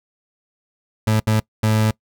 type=tone bursts at uneven times; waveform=30% pulse; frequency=108.8 Hz; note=A2; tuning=19 cents flat; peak=-12 dBFS; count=3; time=1.07-1.2 / 1.27-1.4 / 1.63-1.91 s; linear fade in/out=5 ms; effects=noise-tail reverb RT60 0.1 s tail -23 dB re dry